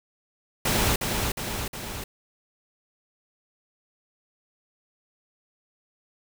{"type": "noise with echo", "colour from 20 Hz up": "pink", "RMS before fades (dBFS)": -23, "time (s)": [0.65, 0.96], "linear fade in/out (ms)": 5, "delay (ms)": 360, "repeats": 3, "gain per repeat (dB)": -4, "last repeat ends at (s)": 2.04, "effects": []}